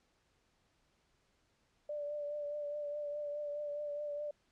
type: tone with vibrato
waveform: sine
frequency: 587.3 Hz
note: D5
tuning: in tune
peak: -37 dBFS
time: 1.89-4.31 s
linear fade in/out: 5 ms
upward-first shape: triangle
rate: 4.8 Hz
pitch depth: 30 cents each way
effects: pink hiss -75 dBFS RMS until 4.51 s + low-pass 7000 Hz 12 dB/octave